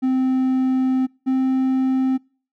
triangle tone pair in turn, 259.8 / 261.8 Hz, C4 / C4, -12 / +1 cents, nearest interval unison, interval 13 cents, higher second, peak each -14 dBFS, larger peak neither, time 0.02-1.07 / 1.26-2.18 s, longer first, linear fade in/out 20 ms, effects noise-tail reverb RT60 0.4 s tail -25 dB re dry

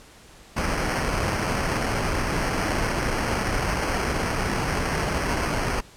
pink noise with sample-and-hold, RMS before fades -25 dBFS, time 0.56-5.81 s, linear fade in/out 10 ms, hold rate 3675 Hz, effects pink hiss -49 dBFS RMS until 5.96 s + low-pass 10000 Hz 12 dB/octave

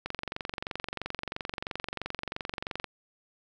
click train, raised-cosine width 0.3 ms, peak -17 dBFS, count 65, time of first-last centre 0.06-2.843 s, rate 23 Hz, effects none

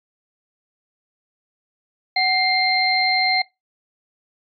sine tone cluster, 748 / 2104 / 4161 Hz, F#5 / C7 / C8, +19 / +9 / -10 cents, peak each -20 dBFS, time 2.16-3.42 s, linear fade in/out 5 ms, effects noise-tail reverb RT60 0.2 s tail -21 dB re dry + MP3 96 kbps

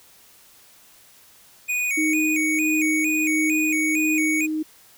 square tone with vibrato, 2349 Hz, D7, in tune, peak -22 dBFS, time 1.68-4.47 s, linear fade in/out 20 ms, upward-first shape square, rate 2.2 Hz, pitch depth 88 cents each way
sine tone with tremolo, 311.1 Hz, D#4, in tune, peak -20 dBFS, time 1.97-4.63 s, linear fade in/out 10 ms, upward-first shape sine, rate 1.5 Hz, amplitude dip 25%
effects white hiss -52 dBFS RMS until 4.97 s

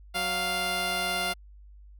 10% pulse tone pair together, 185.16 / 698.5 Hz, F#3 / F5, +2 / 0 cents, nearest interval octave + major seventh, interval 2298 cents, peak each -27 / -19 dBFS, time 0.14-1.34 s, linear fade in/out 20 ms, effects added 50 Hz sine -47 dBFS peak until 1.99 s

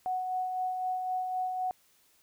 sine tone with tremolo, 740 Hz, F#5, in tune, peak -28 dBFS, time 0.06-1.71 s, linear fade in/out 0 ms, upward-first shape sine, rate 3.9 Hz, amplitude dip 35%, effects white hiss -66 dBFS RMS until 2.22 s

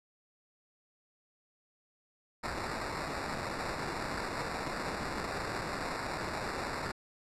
blue noise with sample-and-hold, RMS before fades -37 dBFS, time 2.43-6.92 s, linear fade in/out 10 ms, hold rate 3150 Hz, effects low-pass 8000 Hz 12 dB/octave

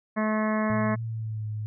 harmonic tone, 215.8 Hz, A3, 33 cents flat, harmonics 1 / 2 / 3 / 4 / 5 / 6 / 7 / 8 / 9 / 10, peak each -25 / -37 / -30 / -40 / -32 / -40 / -43 / -36 / -41 / -41 dBFS, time 0.16-0.96 s, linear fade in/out 20 ms
sine tone with pitch glide, 114.8 to 107.11 Hz, A#2 to A2, -26 to -46 cents, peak -29 dBFS, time 0.7-1.66 s, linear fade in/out 0 ms, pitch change -120 cents, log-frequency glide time 0.97-1.46 s
effects none

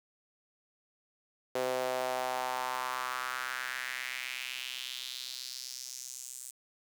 sawtooth tone with high-pass filter sweep, 127.8 Hz, C3, 40 cents flat, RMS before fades -37 dBFS, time 1.55-6.51 s, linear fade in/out 5 ms, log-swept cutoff 480 to 8200 Hz, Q 3, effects 9-bit

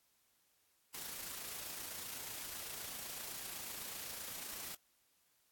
white noise with amplitude modulation, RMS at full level -44 dBFS, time 0.94-4.75 s, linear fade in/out 5 ms, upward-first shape sine, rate 27.9 Hz, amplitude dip 35%, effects white hiss -75 dBFS RMS until 5.51 s + AAC 64 kbps

